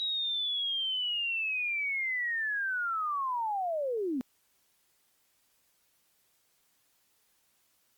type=linear sweep; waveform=sine; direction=down; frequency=3853 to 240 Hz; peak=-29 dBFS; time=0-4.21 s; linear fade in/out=0 ms; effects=white hiss -71 dBFS RMS until 7.97 s + Opus 32 kbps